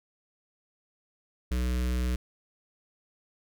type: tone with notch filter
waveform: square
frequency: 61.74 Hz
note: B1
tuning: in tune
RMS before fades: -28 dBFS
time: 1.51-2.16 s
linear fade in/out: 5 ms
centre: 810 Hz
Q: 1.1
effects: none